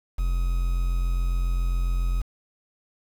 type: tone with quantisation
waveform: triangle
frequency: 43.65 Hz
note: F1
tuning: in tune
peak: -19 dBFS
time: 0.18-2.22 s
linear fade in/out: 10 ms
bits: 7
effects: none